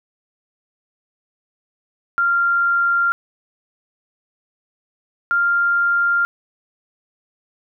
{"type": "tone pair in turn", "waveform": "sine", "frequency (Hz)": [1389, 1395.4], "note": ["F6", "F6"], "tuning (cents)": [-10, -2], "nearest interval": "unison", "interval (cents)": 8, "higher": "second", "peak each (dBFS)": -14, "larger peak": "neither", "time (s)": [[2.18, 3.12], [5.31, 6.25]], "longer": "neither", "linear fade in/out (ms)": 0, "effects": []}